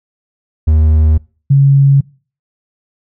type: tone pair in turn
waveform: triangle / sine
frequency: 77.78 / 138.59 Hz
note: D#2 / C#3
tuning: 0 / 0 cents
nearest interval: minor seventh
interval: 1000 cents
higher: second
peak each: -4 dBFS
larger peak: neither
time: 0.67-1.18 / 1.5-2.01 s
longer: neither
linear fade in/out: 10 ms
effects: noise-tail reverb RT60 0.4 s tail -24 dB re dry